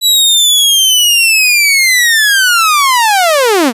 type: linear sweep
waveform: sawtooth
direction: down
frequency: 3951 to 213.3 Hz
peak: -3 dBFS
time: 0.01-3.73 s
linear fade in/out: 50 ms
effects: resampled to 32000 Hz